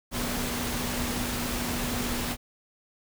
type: tone in noise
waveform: sine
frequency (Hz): 242.3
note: B3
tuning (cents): -33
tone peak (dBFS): -34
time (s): 0.11-2.37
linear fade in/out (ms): 50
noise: pink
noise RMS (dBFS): -31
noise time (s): 0.11-2.37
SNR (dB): -6
effects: none